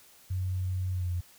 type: tone with pitch glide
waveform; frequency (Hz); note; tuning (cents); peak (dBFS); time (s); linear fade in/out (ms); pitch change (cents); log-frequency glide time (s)
sine; 92.5 to 88.17; F#2 to F2; 0 to +17; -28; 0.3-1.21; 10; -83; 0.93-1.09
effects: white hiss -57 dBFS RMS until 1.38 s